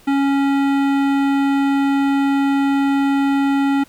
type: tone with hard clipping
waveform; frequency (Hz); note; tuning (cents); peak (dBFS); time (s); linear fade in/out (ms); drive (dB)
sine; 277.2; C#4; 0; -16; 0.07-3.84; 10; 16
effects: pink hiss -49 dBFS RMS until 3.88 s